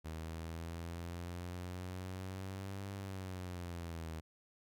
sawtooth exponential two-way sweep, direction up then down, 79.4 to 99 to 79.4 Hz, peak -38 dBFS, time 0.04-4.21 s, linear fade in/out 20 ms, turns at 2.94 s, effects none

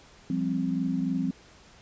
sine chord, F suspended second, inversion none, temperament equal with one note detuned, 174.61 / 197.82 / 261.6 Hz, F3 / G3 / C4, 0 / +16 / 0 cents, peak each -30 / -31 / -28 dBFS, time 0.3-1.31 s, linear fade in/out 2 ms, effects pink hiss -54 dBFS RMS until 1.81 s + resampled to 16000 Hz

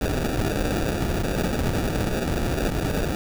pink noise with sample-and-hold, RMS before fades -24 dBFS, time 0.01-3.15 s, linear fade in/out 2 ms, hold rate 1050 Hz, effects none

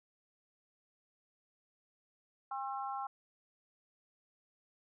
harmonic tone, 268.2 Hz, C4, 43 cents sharp, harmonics 3 / 4 / 5, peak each -39 / -42 / -44 dBFS, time 2.51-3.07 s, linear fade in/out 5 ms, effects none

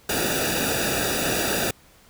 pink noise with comb filter, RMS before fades -24 dBFS, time 0.09-1.71 s, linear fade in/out 5 ms, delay 0.94 ms, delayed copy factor -0.9, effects pink hiss -54 dBFS RMS until 2.09 s

